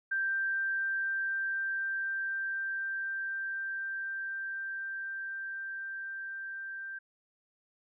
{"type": "tone with level ramp", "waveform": "sine", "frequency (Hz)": 1574, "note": "G6", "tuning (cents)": 7, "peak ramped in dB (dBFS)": [-28, -38], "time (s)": [0.11, 6.99], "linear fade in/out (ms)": 10, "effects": []}